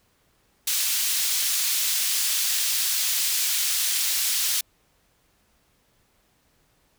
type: high-pass noise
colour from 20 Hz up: pink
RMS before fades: -24 dBFS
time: 0.67-4.61 s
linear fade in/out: 5 ms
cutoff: 3700 Hz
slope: 12 dB/octave
effects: pink hiss -65 dBFS RMS until 6.98 s